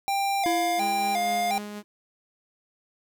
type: tone with vibrato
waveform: square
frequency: 747 Hz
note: F#5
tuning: 16 cents sharp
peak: -24 dBFS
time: 0.08-1.58 s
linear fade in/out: 0 ms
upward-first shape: square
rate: 1.4 Hz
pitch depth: 100 cents each way
type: tone with exponential decay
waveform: square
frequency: 334.8 Hz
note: E4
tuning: 27 cents sharp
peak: -25 dBFS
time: 0.46-1.84 s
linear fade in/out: 0 ms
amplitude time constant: 300 ms
type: tone with tremolo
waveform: sawtooth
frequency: 207.7 Hz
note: G#3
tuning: in tune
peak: -29 dBFS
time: 0.77-1.83 s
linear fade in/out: 50 ms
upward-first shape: sine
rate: 4 Hz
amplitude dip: 30%
effects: none